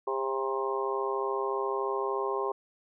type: harmonic tone with a mistuned harmonic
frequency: 133.8 Hz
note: C3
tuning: 39 cents sharp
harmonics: 3 / 4 / 5 / 6 / 7 / 8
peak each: -31 / -37 / -41 / -38 / -37 / -34 dBFS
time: 0.07-2.52 s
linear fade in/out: 5 ms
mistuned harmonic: 8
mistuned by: -17 cents
effects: none